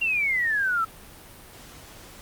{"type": "exponential sweep", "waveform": "sine", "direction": "down", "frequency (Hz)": [2794, 1300], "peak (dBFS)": -21, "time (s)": [0.01, 0.85], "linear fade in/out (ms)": 10, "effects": ["pink hiss -46 dBFS RMS until 2.21 s", "Opus 32 kbps"]}